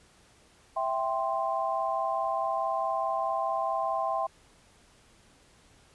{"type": "chord", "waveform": "sine", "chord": "C major", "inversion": "first", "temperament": "equal", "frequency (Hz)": [659.3, 784, 1046.5], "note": ["E5", "G5", "C6"], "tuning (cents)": [0, 0, 0], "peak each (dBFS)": -31, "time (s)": [0.76, 4.27], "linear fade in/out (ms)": 10, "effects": ["pink hiss -60 dBFS RMS until 5.94 s", "resampled to 24000 Hz"]}